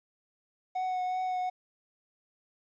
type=tone with vibrato; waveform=triangle; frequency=738 Hz; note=F#5; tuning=5 cents flat; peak=-27 dBFS; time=0.75-1.5 s; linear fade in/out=10 ms; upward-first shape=triangle; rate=2.7 Hz; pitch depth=18 cents each way; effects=resampled to 16000 Hz + 11-bit